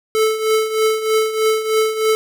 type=tone with tremolo; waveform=square; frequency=437.4 Hz; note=A4; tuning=10 cents flat; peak=-12 dBFS; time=0.15-2.15 s; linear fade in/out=0 ms; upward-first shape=triangle; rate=3.2 Hz; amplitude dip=75%; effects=none